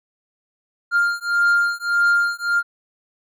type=beating tone pair; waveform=triangle; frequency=1400 / 1401.7 Hz; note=F6 / F6; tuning=+4 / +6 cents; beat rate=1.7 Hz; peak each=-17 dBFS; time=0.91-2.63 s; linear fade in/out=50 ms; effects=none